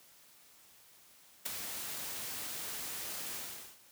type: noise with ADSR envelope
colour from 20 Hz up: white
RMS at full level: -33 dBFS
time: 1.45-3.79 s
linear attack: 13 ms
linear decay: 6 ms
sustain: -8 dB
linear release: 430 ms
effects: white hiss -61 dBFS RMS until 3.91 s + high-pass 60 Hz 12 dB/octave